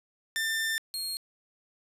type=tone pair in turn; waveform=sawtooth; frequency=1790 / 4257 Hz; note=A6 / C8; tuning=+29 / +29 cents; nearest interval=octave + minor third; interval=1500 cents; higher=second; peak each=-24 / -29 dBFS; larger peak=first; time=0.36-0.78 / 0.94-1.17 s; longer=first; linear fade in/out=0 ms; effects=resampled to 32000 Hz + 9-bit